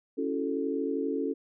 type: chord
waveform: sine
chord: F# minor seventh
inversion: second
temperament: equal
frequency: 277.2 / 329.6 / 370 / 440 Hz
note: C#4 / E4 / F#4 / A4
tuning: 0 / 0 / 0 / 0 cents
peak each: -31 / -36 / -36 / -32 dBFS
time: 0.17-1.34 s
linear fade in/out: 20 ms
effects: none